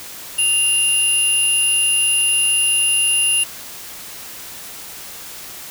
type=tone pair together; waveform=sine; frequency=2794 / 10549 Hz; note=F7 / E9; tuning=0 / 0 cents; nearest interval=octave + major seventh; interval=2300 cents; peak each=-15 dBFS; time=0.38-3.44 s; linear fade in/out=10 ms; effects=tanh soft clip ceiling -9 dBFS + white hiss -34 dBFS RMS until 5.7 s